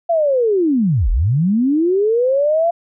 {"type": "linear two-way sweep", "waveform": "sine", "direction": "down then up", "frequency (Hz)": [692, 34.65, 692], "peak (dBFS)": -12, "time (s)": [0.09, 2.71], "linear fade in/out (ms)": 10, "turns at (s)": 1.1, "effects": []}